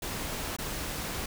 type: noise with dropouts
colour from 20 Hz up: pink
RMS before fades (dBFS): -35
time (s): 0.02-1.26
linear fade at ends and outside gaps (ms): 5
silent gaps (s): 0.566-0.585
effects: none